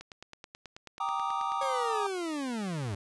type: click train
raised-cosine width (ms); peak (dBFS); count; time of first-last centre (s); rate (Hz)
0.2; -27; 16; 0.01-1.628; 9.27
type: chord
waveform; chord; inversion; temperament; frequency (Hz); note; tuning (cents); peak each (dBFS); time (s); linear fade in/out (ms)
triangle; Eb major seventh; first; equal; 784 / 932.3 / 1174.7 / 1244.5; G5 / Bb5 / D6 / Eb6; 0 / 0 / 0 / 0; -33; 1-2.07; 5
type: linear sweep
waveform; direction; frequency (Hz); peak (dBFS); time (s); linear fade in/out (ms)
40% pulse; down; 554.4 to 92.5; -31; 1.61-2.95; 5
effects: resampled to 24000 Hz